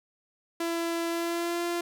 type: tone with pitch glide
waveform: sawtooth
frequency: 335.8 to 344.8 Hz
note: E4 to F4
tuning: +32 to -22 cents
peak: -24 dBFS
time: 0.6-1.81 s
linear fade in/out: 5 ms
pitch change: +46 cents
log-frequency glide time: 1.08-1.64 s
effects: none